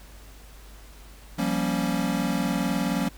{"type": "chord", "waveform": "square", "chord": "G half-diminished seventh", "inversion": "third", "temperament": "equal with one note detuned", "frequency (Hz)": [174.61, 194.08, 233.1, 277.2], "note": ["F3", "G3", "Bb3", "Db4"], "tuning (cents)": [0, -17, 0, 0], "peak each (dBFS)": -30, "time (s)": [1.38, 3.09], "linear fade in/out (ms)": 10, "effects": ["added 50 Hz sine -45 dBFS peak until 3.17 s", "pink hiss -51 dBFS RMS until 3.17 s"]}